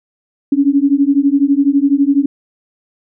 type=beating tone pair; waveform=sine; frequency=274.5 / 286.5 Hz; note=C#4 / D4; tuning=-17 / -43 cents; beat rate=12 Hz; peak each=-12 dBFS; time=0.52-2.26 s; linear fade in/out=5 ms; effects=none